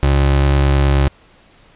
30% pulse tone with vibrato, 69.3 Hz, C#2, in tune, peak -8 dBFS, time 0.03-1.08 s, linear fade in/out 0 ms, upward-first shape square, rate 17 Hz, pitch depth 8 cents each way, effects pink hiss -49 dBFS RMS until 1.75 s + resampled to 8000 Hz

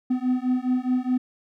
triangle beating tone pair, 250.4 / 255.2 Hz, B3 / C4, +24 / -43 cents, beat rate 4.8 Hz, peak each -22 dBFS, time 0.1-1.18 s, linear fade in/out 10 ms, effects none

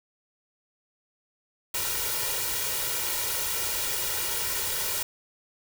white noise with comb filter, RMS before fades -29 dBFS, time 1.74-5.03 s, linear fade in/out 5 ms, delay 2.1 ms, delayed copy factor +0.8, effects none

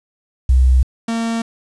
sine / 45% pulse tone pair in turn, 64 / 228.9 Hz, C2 / A#3, -38 / -31 cents, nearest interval octave + minor seventh, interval 2207 cents, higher second, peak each -8 / -18 dBFS, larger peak first, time 0.49-0.83 / 1.08-1.42 s, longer neither, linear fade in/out 5 ms, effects resampled to 22050 Hz + 7-bit

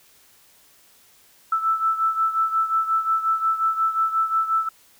sine beating tone pair, 1318.5 / 1324.1 Hz, E6 / E6, 0 / +7 cents, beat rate 5.6 Hz, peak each -20 / -25 dBFS, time 1.52-4.69 s, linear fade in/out 5 ms, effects white hiss -55 dBFS RMS until 4.99 s

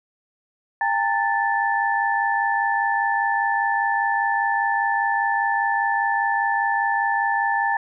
sine tone cluster, 805 / 910 / 1755 Hz, G5 / A#5 / A6, +46 / -42 / -5 cents, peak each -23 dBFS, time 0.81-7.77 s, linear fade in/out 2 ms, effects none

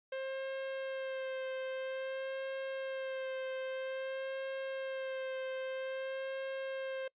45% pulse tone with vibrato, 529 Hz, C5, 19 cents sharp, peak -37 dBFS, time 0.12-7.08 s, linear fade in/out 5 ms, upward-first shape sine, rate 0.51 Hz, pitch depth 18 cents each way, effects noise-tail reverb RT60 0.1 s tail -25 dB re dry + resampled to 8000 Hz

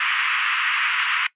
white band-pass noise, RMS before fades -22 dBFS, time 0-1.27 s, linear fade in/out 5 ms, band 1100 to 2900 Hz, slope 48 dB/octave, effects noise-tail reverb RT60 0.1 s tail -19 dB re dry + resampled to 8000 Hz

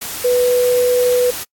sine tone in noise, 493.9 Hz, B4, in tune, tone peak -11 dBFS, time 0.24-1.31 s, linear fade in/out 10 ms, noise white, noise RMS -26 dBFS, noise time 0.01-1.44 s, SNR +12 dB, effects noise-tail reverb RT60 0.1 s tail -26 dB re dry + AAC 64 kbps

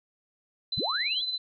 sine tone with tremolo, 4030 Hz, B7, 34 cents sharp, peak -26 dBFS, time 0.72-1.38 s, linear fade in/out 5 ms, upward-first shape sine, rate 18 Hz, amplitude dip 55%
sine linear sweep, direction up, 43.51 to 3494 Hz, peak -29 dBFS, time 0.77-1.22 s, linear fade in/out 10 ms
effects none

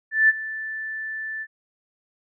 sine tone with ADSR envelope, 1760 Hz, A6, in tune, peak -11 dBFS, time 0.11-1.47 s, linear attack 180 ms, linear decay 28 ms, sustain -17 dB, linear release 53 ms, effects none

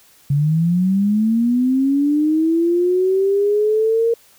sine linear sweep, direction up, 138.59 to 466.2 Hz, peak -13 dBFS, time 0.3-4.14 s, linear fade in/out 5 ms, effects white hiss -51 dBFS RMS until 4.38 s

